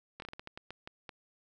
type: slowing click train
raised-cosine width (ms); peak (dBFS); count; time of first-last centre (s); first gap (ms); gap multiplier
0.3; -27; 11; 0.2-1.092; 22; 1.29
effects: none